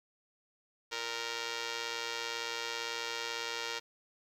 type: tone with amplitude modulation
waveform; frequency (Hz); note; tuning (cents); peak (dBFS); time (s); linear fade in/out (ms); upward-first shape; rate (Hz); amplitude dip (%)
5% pulse; 465.2; A#4; -4; -20; 0.91-3.8; 20; sine; 118; 80
effects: low-pass 7000 Hz 12 dB/octave + 10-bit